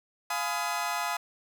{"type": "chord", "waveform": "30% pulse", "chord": "F half-diminished seventh", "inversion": "none", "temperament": "just", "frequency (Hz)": [698.5, 838.1, 1005.8, 1257.2], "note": ["F5", "Ab5", "Cb6", "Eb6"], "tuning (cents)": [0, 16, 31, 18], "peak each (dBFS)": -32, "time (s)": [0.3, 1.17], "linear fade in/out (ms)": 5, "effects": []}